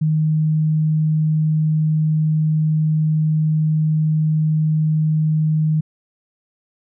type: tone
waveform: sine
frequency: 155.56 Hz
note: D#3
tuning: in tune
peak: -14 dBFS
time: 0.01-5.81 s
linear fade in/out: 10 ms
effects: none